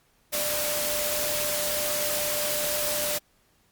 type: tone in noise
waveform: sine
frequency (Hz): 594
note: D5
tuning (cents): +20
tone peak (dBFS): -31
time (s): 0.32-3.19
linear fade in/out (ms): 20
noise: white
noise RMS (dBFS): -28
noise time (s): 0.32-3.19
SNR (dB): -6
effects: pink hiss -65 dBFS RMS until 3.71 s + Opus 48 kbps